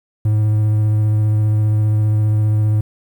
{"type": "tone with vibrato", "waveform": "triangle", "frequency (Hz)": 106.9, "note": "A2", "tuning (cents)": -49, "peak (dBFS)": -10, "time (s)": [0.25, 2.81], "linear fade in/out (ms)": 5, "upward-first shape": "sine", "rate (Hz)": 15, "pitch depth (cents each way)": 14, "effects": ["8-bit"]}